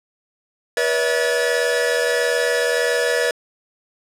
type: tone cluster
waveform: 45% pulse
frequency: 484.5 / 566 / 645 / 1725 Hz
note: B4 / C#5 / E5 / A6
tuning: -33 / +36 / -38 / -35 cents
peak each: -20 / -25 / -25 / -23 dBFS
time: 0.77-3.31 s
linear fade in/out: 2 ms
effects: low-pass 11000 Hz 12 dB/octave